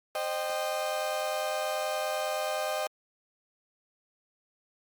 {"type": "chord", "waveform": "35% pulse", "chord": "C minor", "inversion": "none", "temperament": "equal with one note detuned", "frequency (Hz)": [523.3, 613, 784], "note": ["C5", "Eb5", "G5"], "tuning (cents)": [0, -26, 0], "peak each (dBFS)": [-35, -30, -33], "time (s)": [0.15, 2.87], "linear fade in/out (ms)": 2, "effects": ["Opus 48 kbps"]}